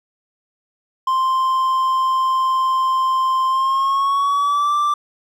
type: tone with pitch glide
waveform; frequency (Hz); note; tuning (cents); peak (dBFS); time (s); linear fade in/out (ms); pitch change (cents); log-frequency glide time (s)
triangle; 1046.5 to 1174.7; C6 to D6; 0 to 0; -13; 1.07-4.94; 5; +200; 3.47-4.75
effects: none